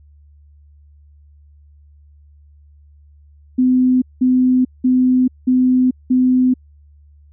sine tone bursts, 254.4 Hz, C4, 48 cents flat, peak -10 dBFS, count 5, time 3.58-6.54 s, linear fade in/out 10 ms, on 440 ms, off 190 ms, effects added 73 Hz sine -44 dBFS peak until 7.32 s

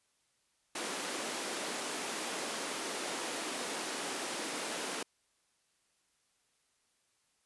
pink high-pass noise, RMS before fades -38 dBFS, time 0.75-5.03 s, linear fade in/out 5 ms, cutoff 250 Hz, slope 24 dB/octave, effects white hiss -75 dBFS RMS until 7.45 s + resampled to 24000 Hz

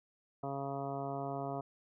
harmonic tone, 138.4 Hz, C#3, 2 cents flat, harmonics 1 / 2 / 3 / 4 / 5 / 6 / 7 / 8 / 9, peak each -43 / -44 / -44 / -47 / -40 / -52 / -48 / -52 / -51 dBFS, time 0.43-1.61 s, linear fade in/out 5 ms, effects none

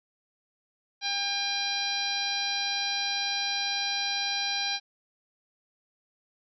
harmonic tone, 802 Hz, G5, 39 cents sharp, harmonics 1 / 2 / 3 / 4 / 5 / 6 / 7, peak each -36 / -37 / -35 / -37 / -31 / -36 / -37 dBFS, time 1.01-4.8 s, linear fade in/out 50 ms, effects none

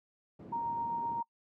white low-pass noise, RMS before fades -46 dBFS, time 0.39-1.21 s, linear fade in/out 5 ms, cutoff 240 Hz, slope 12 dB/octave
sine tone with tremolo, 932.3 Hz, A#5, in tune, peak -31 dBFS, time 0.52-1.23 s, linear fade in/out 10 ms, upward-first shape triangle, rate 7.7 Hz, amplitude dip 25%
effects noise-tail reverb RT60 0.1 s tail -25 dB re dry + high-pass 150 Hz 12 dB/octave

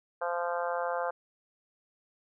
harmonic tone, 173.3 Hz, F3, 13 cents flat, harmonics 3 / 4 / 5 / 6 / 7 / 8 / 9, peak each -33 / -35 / -37 / -39 / -40 / -41 / -42 dBFS, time 0.21-1.11 s, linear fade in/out 10 ms, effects none

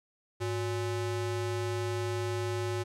square ring-modulated tone, 233.1 Hz, A#3, in tune, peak -28 dBFS, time 0.4-2.84 s, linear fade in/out 20 ms, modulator 130 Hz, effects low-pass 10000 Hz 12 dB/octave

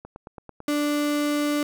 click train, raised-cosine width 1 ms, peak -25 dBFS, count 6, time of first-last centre 0.05-0.604 s, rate 9.03 Hz
35% pulse tone, 293.7 Hz, D4, in tune, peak -20 dBFS, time 0.68-1.63 s, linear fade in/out 2 ms
effects none

